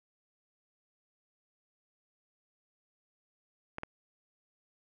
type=clicks; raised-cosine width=0.5 ms; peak=-22 dBFS; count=2; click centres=3.784 / 3.834 s; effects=none